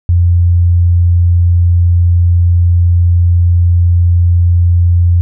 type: tone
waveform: sine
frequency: 87 Hz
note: F2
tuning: 6 cents flat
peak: -5 dBFS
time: 0.09-5.21 s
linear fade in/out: 0 ms
effects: none